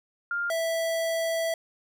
sine / square tone pair in turn, 1402 / 658.2 Hz, F6 / E5, +6 / -3 cents, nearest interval octave + minor second, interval 1309 cents, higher first, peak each -26 dBFS, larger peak neither, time 0.31-0.5 / 0.5-1.54 s, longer second, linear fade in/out 2 ms, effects none

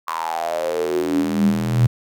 square tone with high-pass filter sweep, 40.86 Hz, E1, 14 cents flat, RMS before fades -20 dBFS, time 0.07-1.87 s, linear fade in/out 10 ms, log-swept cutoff 1100 to 120 Hz, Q 9.1, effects none

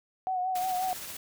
sine tone with vibrato, 740 Hz, F#5, in tune, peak -27 dBFS, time 0.27-0.93 s, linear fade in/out 0 ms, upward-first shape sine, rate 5.6 Hz, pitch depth 36 cents each way
white noise with tremolo, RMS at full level -39 dBFS, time 0.55-1.17 s, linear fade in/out 5 ms, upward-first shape sine, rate 15 Hz, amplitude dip 30%
effects none

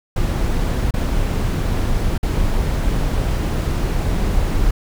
brown noise with dropouts, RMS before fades -18 dBFS, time 0.16-4.71 s, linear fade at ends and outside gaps 5 ms, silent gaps 0.909-0.938 / 2.179-2.229 s, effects none

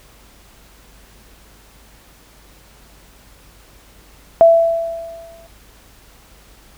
sine tone with exponential decay, 666 Hz, E5, 18 cents sharp, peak -3 dBFS, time 4.41-5.47 s, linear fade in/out 0 ms, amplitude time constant 230 ms, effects added 50 Hz sine -48 dBFS peak until 6.77 s + pink hiss -48 dBFS RMS until 6.77 s

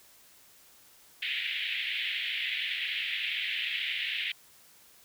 white band-pass noise, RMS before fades -33 dBFS, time 1.22-4.32 s, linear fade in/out 5 ms, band 1900 to 3400 Hz, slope 48 dB/octave, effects white hiss -58 dBFS RMS until 5.04 s

